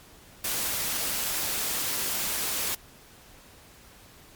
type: noise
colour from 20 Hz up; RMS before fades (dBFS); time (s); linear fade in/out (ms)
white; -29; 0.44-2.75; 5
effects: pink hiss -52 dBFS RMS until 4.35 s + MP3 96 kbps